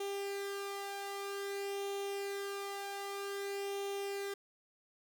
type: tone with flanger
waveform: sawtooth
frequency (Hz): 398.2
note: G4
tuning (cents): +27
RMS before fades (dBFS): -40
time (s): 0-4.34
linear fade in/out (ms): 5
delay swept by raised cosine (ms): 0.31 to 2.21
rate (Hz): 0.26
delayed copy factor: +0.5
effects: none